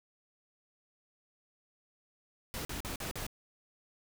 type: noise bursts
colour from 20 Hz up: pink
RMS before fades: -39 dBFS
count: 5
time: 2.54-3.266 s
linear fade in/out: 0 ms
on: 110 ms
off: 44 ms
effects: none